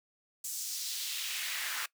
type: noise with high-pass filter sweep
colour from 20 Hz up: pink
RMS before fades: -37 dBFS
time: 0.44-1.86 s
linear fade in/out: 5 ms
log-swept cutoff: 7400 to 1400 Hz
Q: 1.6
effects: noise-tail reverb RT60 0.1 s tail -20 dB re dry